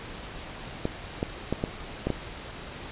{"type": "clicks", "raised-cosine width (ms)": 2, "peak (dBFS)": -12, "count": 6, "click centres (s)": [0.854, 1.229, 1.526, 1.639, 2.07, 2.103], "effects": ["pink hiss -40 dBFS RMS until 2.91 s", "resampled to 8000 Hz"]}